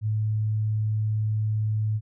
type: tone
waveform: sine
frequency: 107.8 Hz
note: A2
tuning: 35 cents flat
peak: -22 dBFS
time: 0.01-2.01 s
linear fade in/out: 50 ms
effects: none